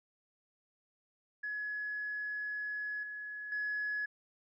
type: tone with level steps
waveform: sine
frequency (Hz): 1691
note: G#6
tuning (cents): +31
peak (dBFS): -35 / -40 / -32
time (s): 1.43-4.06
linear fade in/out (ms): 10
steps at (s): 3.03 / 3.52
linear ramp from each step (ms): 2
effects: tanh soft clip ceiling -29 dBFS